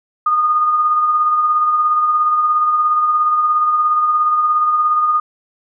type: tone with tremolo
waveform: sine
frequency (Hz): 1227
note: D#6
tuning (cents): -25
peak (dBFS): -10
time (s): 0.26-5.2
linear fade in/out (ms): 5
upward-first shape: sine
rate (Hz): 17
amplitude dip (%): 35
effects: none